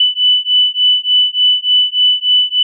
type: beating tone pair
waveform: sine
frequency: 2985 / 2988.4 Hz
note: F#7 / F#7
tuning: +15 / +17 cents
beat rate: 3.4 Hz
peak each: -12 dBFS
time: 0-2.63 s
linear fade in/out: 5 ms
effects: none